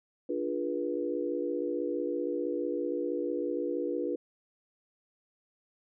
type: chord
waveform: sine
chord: D diminished seventh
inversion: none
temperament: equal with one note detuned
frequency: 293.7 / 349.2 / 415.3 / 486 Hz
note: D4 / F4 / Ab4 / Cb5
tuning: 0 / 0 / 0 / -28 cents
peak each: -35 / -34 / -38 / -34 dBFS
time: 0.29-4.16 s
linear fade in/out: 5 ms
effects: none